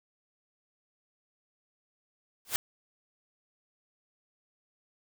white noise with exponential growth, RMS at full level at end -24 dBFS, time 2.45-2.56 s, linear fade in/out 1 ms, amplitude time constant 23 ms, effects none

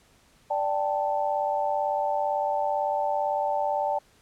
sine chord, D suspended fourth, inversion none, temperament just, 587.3 / 783.1 / 881 Hz, D5 / G5 / A5, 0 / -2 / +2 cents, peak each -28 dBFS, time 0.5-3.99 s, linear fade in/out 10 ms, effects pink hiss -60 dBFS RMS until 4.21 s + low-pass 11000 Hz 12 dB/octave

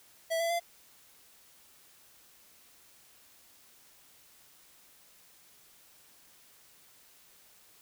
square tone with pitch steps, 657 / 671.6 / 686.5 Hz, E5 / E5 / F5, -6 / +32 / -30 cents, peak -29 dBFS, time 0.3-0.6 s, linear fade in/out 20 ms, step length 100 ms, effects white hiss -60 dBFS RMS until 7.81 s

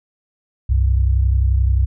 sine tone pair together, 64.99 / 96.4 Hz, C2 / G2, -11 / -28 cents, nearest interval perfect fifth, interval 683 cents, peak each -13 / -19 dBFS, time 0.69-1.86 s, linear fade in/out 10 ms, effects none

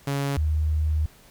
sawtooth / sine tone pair in turn, 140 / 77.09 Hz, C#3 / D#2, +18 / -15 cents, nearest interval minor seventh, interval 1033 cents, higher first, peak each -20 dBFS, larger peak neither, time 0.07-0.37 / 0.37-1.06 s, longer second, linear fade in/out 5 ms, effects pink hiss -53 dBFS RMS until 1.3 s

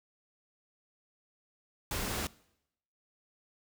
pink noise, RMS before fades -35 dBFS, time 1.91-2.27 s, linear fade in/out 2 ms, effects noise-tail reverb RT60 0.8 s tail -22 dB re dry

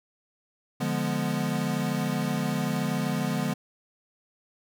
square chord, D diminished seventh, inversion none, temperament equal, 146.83 / 174.61 / 207.7 / 246.9 Hz, D3 / F3 / Ab3 / Cb4, 0 / 0 / 0 / 0 cents, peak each -32 dBFS, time 0.8-3.54 s, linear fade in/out 10 ms, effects none

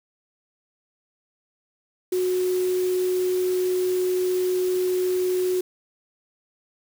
sine tone in noise, 366.5 Hz, F#4, 16 cents flat, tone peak -20 dBFS, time 2.12-5.61 s, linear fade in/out 5 ms, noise white, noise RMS -38 dBFS, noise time 2.12-5.61 s, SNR +15 dB, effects none

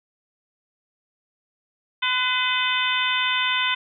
harmonic tone with a mistuned harmonic, 508 Hz, B4, 49 cents sharp, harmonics 2 / 3 / 4 / 5 / 6 / 7, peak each -27 / -27 / -27 / -27 / -27 / -27 dBFS, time 2.02-3.75 s, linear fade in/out 10 ms, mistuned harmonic 3, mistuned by -35 cents, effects none

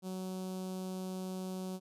sawtooth tone with notch filter, 186.4 Hz, F#3, 13 cents sharp, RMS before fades -40 dBFS, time 0.02-1.8 s, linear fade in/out 50 ms, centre 1900 Hz, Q 0.53, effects resampled to 32000 Hz

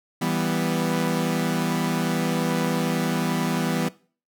sawtooth chord, E minor, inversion none, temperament equal, 164.81 / 196 / 246.9 Hz, E3 / G3 / B3, 0 / 0 / 0 cents, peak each -22 / -24 / -22 dBFS, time 0.21-3.89 s, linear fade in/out 10 ms, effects noise-tail reverb RT60 0.4 s tail -20 dB re dry

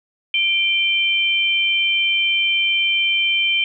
sine tone pair together, 2375 / 3102 Hz, D7 / G7, +19 / -19 cents, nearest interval perfect fourth, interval 462 cents, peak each -18 dBFS, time 0.34-3.64 s, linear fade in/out 2 ms, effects none

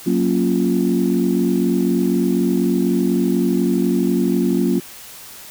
sine chord, Gb major seventh, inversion none, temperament equal, 185 / 233.1 / 277.2 / 349.2 Hz, Gb3 / Bb3 / Db4 / F4, 0 / 0 / 0 / 0 cents, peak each -19 / -19 / -20 / -20 dBFS, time 0.06-4.8 s, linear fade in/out 10 ms, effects tanh soft clip ceiling -6 dBFS + white hiss -38 dBFS RMS until 5.5 s

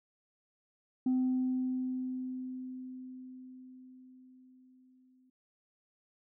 sine tone with exponential decay, 256.2 Hz, C4, 36 cents flat, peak -24 dBFS, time 1.06-5.3 s, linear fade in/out 5 ms, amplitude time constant 920 ms, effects noise-tail reverb RT60 0.9 s tail -26 dB re dry + tanh soft clip ceiling -24 dBFS

